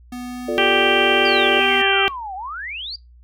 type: tone with pitch glide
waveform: square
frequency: 246.9 to 248.5 Hz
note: B3 to B3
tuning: 0 to +11 cents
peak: -29 dBFS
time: 0.12-1.82 s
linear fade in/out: 5 ms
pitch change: +11 cents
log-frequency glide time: 0.25-0.44 s
type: chord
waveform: sine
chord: D minor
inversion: first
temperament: just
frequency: 352.4 / 440.5 / 587.3 Hz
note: F4 / A4 / D5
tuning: +16 / +2 / 0 cents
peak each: -24 dBFS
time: 0.48-1.6 s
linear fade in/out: 5 ms
type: harmonic tone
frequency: 392 Hz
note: G4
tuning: in tune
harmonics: 1 / 2 / 3 / 4 / 5 / 6 / 7 / 8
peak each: -22 / -22 / -26 / -23 / -26 / -23 / -22 / -21 dBFS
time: 0.58-2.08 s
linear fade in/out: 0 ms
type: exponential two-way sweep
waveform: sine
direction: down then up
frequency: 4873 to 731 to 4873 Hz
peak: -27 dBFS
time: 1.25-2.96 s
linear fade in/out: 5 ms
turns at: 2.35 s
effects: noise-tail reverb RT60 0.2 s tail -22 dB re dry + added 60 Hz sine -44 dBFS peak until 3.23 s